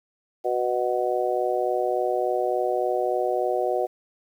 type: harmonic tone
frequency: 123.47 Hz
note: B2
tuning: in tune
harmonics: 3 / 4 / 5 / 6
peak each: -27 / -27 / -27 / -27 dBFS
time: 0.44-3.87 s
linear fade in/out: 20 ms
effects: 9-bit